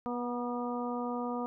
harmonic tone with a mistuned harmonic, 243.4 Hz, B3, 25 cents flat, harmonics 1 / 2 / 3 / 4 / 5, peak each -35 / -38 / -40 / -41 / -42 dBFS, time 0.06-1.46 s, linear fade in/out 0 ms, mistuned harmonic 4, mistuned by -21 cents, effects none

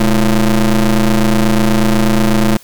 35% pulse ring-modulated tone, 113.7 Hz, A#2, 43 cents flat, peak -4 dBFS, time 0-2.57 s, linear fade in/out 5 ms, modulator 99.6 Hz, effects white hiss -42 dBFS RMS until 2.63 s

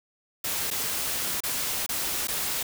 white noise with dropouts, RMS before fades -29 dBFS, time 0.44-2.63 s, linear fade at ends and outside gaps 5 ms, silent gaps 0.704-0.711 / 1.405-1.435 / 1.864-1.89 / 2.273-2.282 s, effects none

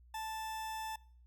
40% pulse tone, 880 Hz, A5, in tune, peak -38 dBFS, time 0.14-0.96 s, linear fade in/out 5 ms, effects noise-tail reverb RT60 0.5 s tail -23 dB re dry + added 60 Hz sine -58 dBFS peak until 1.26 s

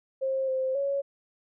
sine tone with pitch steps, 532 / 523 / 557 Hz, C5 / C5 / C#5, +29 / -1 / +8 cents, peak -25 dBFS, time 0.21-1.02 s, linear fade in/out 20 ms, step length 270 ms, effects none

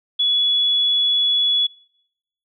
sine tone, 3396 Hz, G#7, 38 cents sharp, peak -15 dBFS, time 0.19-1.67 s, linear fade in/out 10 ms, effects noise-tail reverb RT60 0.8 s tail -24 dB re dry

